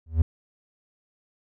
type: tone with exponential growth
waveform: triangle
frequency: 80.4 Hz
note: E2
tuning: 43 cents flat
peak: -10 dBFS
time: 0.06-0.22 s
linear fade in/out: 5 ms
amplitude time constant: 33 ms
effects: none